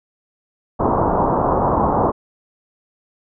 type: low-pass noise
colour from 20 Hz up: white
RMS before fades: -17 dBFS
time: 0.79-2.12 s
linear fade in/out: 20 ms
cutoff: 1100 Hz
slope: 48 dB/octave
effects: none